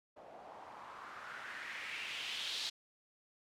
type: noise with low-pass filter sweep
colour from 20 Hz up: blue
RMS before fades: -45 dBFS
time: 0.16-2.7 s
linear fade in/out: 10 ms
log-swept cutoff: 610 to 4100 Hz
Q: 3
effects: none